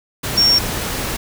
sine tone in noise, 5520 Hz, F8, 21 cents flat, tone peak -10 dBFS, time 0.37-0.59 s, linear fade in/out 10 ms, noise pink, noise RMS -23 dBFS, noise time 0.23-1.17 s, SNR +10 dB, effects none

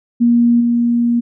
sine tone with level steps, 237.1 Hz, A#3, 30 cents sharp, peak -8 / -11 dBFS, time 0.2-1.21 s, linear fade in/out 20 ms, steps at 0.6 s, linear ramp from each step 10 ms, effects none

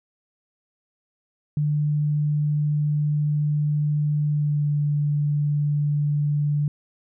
sine tone with pitch glide, 148.8 to 146.84 Hz, D3 to D3, +23 to 0 cents, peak -19 dBFS, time 1.57-6.68 s, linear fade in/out 2 ms, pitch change -23 cents, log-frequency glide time 4.26-4.67 s, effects none

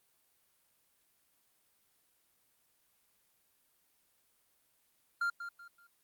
triangle tone with echo, 1394 Hz, F6, 4 cents flat, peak -28 dBFS, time 5.21-5.3 s, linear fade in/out 5 ms, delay 190 ms, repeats 3, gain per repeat -10 dB, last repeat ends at 5.87 s, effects white hiss -73 dBFS RMS until 6.03 s + Opus 32 kbps

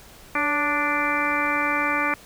harmonic tone with a mistuned harmonic, 293.7 Hz, D4, in tune, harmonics 1 / 2 / 3 / 4 / 5 / 6 / 7 / 8, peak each -30 / -32 / -30 / -26 / -29 / -30 / -29 / -27 dBFS, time 0.35-2.14 s, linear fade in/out 2 ms, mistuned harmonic 2, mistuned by -49 cents, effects pink hiss -47 dBFS RMS until 2.25 s

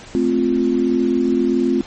sine chord, F major, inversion first, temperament equal, 220 / 261.6 / 349.2 Hz, A3 / C4 / F4, 0 / 0 / 0 cents, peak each -21 / -17 / -18 dBFS, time 0.15-1.81 s, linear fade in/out 0 ms, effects pink hiss -39 dBFS RMS until 1.86 s + MP3 32 kbps

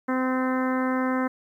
harmonic tone, 257.9 Hz, C4, 25 cents flat, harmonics 1 / 2 / 3 / 4 / 5 / 6 / 7 / 8, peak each -24 / -30 / -35 / -32 / -34 / -36 / -37 / -41 dBFS, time 0.08-1.28 s, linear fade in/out 10 ms, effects 10-bit

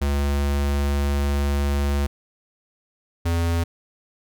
square tone pair in turn, 70.9 / 84.31 Hz, C#2 / E2, +40 / +40 cents, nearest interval minor third, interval 300 cents, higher second, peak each -20 dBFS, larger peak neither, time 0.01-2.07 / 3.25-3.64 s, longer first, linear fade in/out 10 ms, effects none

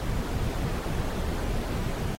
brown noise with flanger, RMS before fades -29 dBFS, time 0-2.15 s, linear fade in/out 0 ms, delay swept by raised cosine 0.35 to 3.75 ms, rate 3.6 Hz, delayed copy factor -0.5, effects AAC 48 kbps

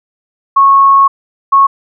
sine tone pair in turn, 1099 / 1099 Hz, C#6 / C#6, -15 / -15 cents, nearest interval unison, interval 0 cents, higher neither, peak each -3 dBFS, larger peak neither, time 0.56-1.08 / 1.52-1.67 s, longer first, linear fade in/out 10 ms, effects none

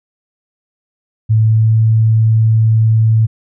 sine tone with pitch glide, 110 to 111.15 Hz, A2 to A2, 0 to +18 cents, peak -7 dBFS, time 1.29-3.27 s, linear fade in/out 20 ms, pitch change +18 cents, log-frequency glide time 1.39-1.75 s, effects none

